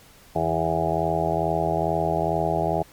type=harmonic tone with a mistuned harmonic; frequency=82.3 Hz; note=E2; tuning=2 cents flat; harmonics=1 / 2 / 4 / 5 / 6 / 7 / 8 / 9 / 10; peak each=-34 / -28 / -31 / -29 / -36 / -31 / -26 / -28 / -29 dBFS; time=0.35-2.83 s; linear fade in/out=10 ms; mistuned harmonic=2; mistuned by=-35 cents; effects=pink hiss -51 dBFS RMS until 2.92 s + MP3 96 kbps